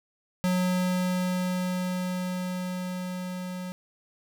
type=tone with level ramp; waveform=square; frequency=182.2 Hz; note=F#3; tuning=26 cents flat; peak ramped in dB=-23 to -34 dBFS; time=0.44-3.72 s; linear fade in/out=0 ms; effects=none